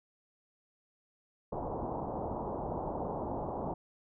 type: low-pass noise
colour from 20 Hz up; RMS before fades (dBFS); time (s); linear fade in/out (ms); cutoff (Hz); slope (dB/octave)
white; -37; 1.52-3.74; 5; 950; 48
effects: none